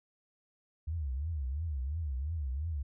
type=tone with vibrato; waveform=sine; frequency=73 Hz; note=D2; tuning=10 cents flat; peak=-32 dBFS; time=0.87-2.83 s; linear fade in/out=10 ms; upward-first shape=triangle; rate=2.9 Hz; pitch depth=290 cents each way; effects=none